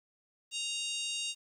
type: harmonic tone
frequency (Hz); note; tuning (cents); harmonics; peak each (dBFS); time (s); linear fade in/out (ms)
932.3; A#5; 0; 3 / 4 / 5 / 6 / 7 / 8 / 9 / 10; -37 / -39 / -45 / -47 / -44 / -45 / -47 / -48; 0.51-1.35; 50
effects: 11-bit